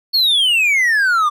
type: exponential sweep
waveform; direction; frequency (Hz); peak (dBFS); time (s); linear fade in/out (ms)
triangle; down; 4442 to 1167; -10; 0.13-1.3; 20
effects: none